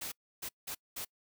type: noise bursts at uneven times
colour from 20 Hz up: white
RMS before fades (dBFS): -40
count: 4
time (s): 0.01-0.12 / 0.42-0.49 / 0.67-0.75 / 0.96-1.05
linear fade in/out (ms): 10
effects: noise-tail reverb RT60 0.1 s tail -26 dB re dry